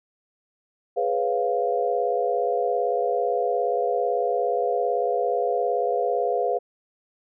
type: chord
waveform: sine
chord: C# dominant seventh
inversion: second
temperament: equal with one note detuned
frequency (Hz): 415.3 / 493.9 / 551.5 / 698.5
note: G#4 / B4 / C#5 / E#5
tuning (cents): 0 / 0 / -9 / 0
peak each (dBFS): -27 / -25 / -30 / -25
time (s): 0.96-6.59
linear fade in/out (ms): 20
effects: none